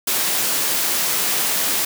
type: high-pass noise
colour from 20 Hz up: white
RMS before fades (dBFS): -20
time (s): 0.07-1.85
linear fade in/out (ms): 5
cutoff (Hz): 160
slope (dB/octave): 12
effects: none